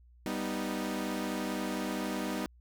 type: chord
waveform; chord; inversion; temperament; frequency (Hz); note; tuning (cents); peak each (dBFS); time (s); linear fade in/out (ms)
sawtooth; G augmented; none; equal; 196 / 246.9 / 311.1; G3 / B3 / D#4; 0 / 0 / 0; -33; 0.26-2.46; 0
effects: added 60 Hz sine -56 dBFS peak until 2.6 s